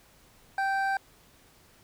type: tone pair together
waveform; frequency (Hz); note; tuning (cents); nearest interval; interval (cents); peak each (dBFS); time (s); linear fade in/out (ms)
triangle; 780 / 1561.9; G5 / G6; -9 / -7; octave; 1202; -25 / -28; 0.58-0.97; 2
effects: pink hiss -59 dBFS RMS until 1.83 s